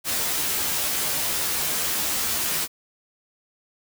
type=noise with comb filter; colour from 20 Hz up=white; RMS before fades=-25 dBFS; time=0.04-2.68 s; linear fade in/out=50 ms; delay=13 ms; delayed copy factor=+0.8; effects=none